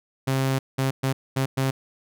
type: tone bursts at uneven times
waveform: sawtooth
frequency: 133.6 Hz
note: C3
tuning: 36 cents sharp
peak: -17 dBFS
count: 5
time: 0.27-0.59 / 0.78-0.91 / 1.03-1.13 / 1.36-1.46 / 1.57-1.71 s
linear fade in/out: 10 ms
effects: none